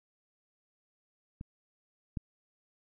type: clicks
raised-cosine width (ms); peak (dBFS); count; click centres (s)
5; -29 / -22; 2; 1.411 / 2.172
effects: none